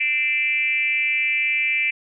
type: tone with frequency modulation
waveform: sine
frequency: 2349 Hz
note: D7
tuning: in tune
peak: -18 dBFS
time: 0-1.91 s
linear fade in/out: 10 ms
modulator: 274 Hz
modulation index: 1
effects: none